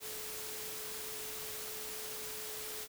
sine tone in noise, 431.5 Hz, A4, 34 cents flat, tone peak -50 dBFS, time 0-2.88 s, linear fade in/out 50 ms, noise white, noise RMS -43 dBFS, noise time 0-2.88 s, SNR -10 dB, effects none

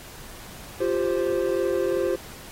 triangle chord, F suspended second, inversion none, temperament equal, 349.2 / 392 / 523.3 Hz, F4 / G4 / C5, 0 / 0 / 0 cents, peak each -24 dBFS, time 0.8-2.16 s, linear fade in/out 10 ms, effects pink hiss -43 dBFS RMS until 2.51 s + AAC 48 kbps

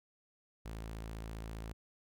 sawtooth tone, 55 Hz, A1, in tune, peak -38 dBFS, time 0.65-1.73 s, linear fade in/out 10 ms, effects none

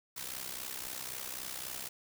white noise with amplitude modulation, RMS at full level -38 dBFS, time 0.16-1.89 s, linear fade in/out 10 ms, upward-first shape sine, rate 63.8 Hz, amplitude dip 75%, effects none

